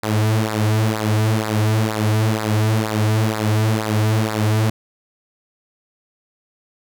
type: tone with flanger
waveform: sawtooth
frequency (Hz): 108.4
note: A2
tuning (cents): -25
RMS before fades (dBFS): -18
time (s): 0.03-4.7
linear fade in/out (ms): 5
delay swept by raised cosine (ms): 0.32 to 5.62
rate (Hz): 2.1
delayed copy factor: -0.75
effects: none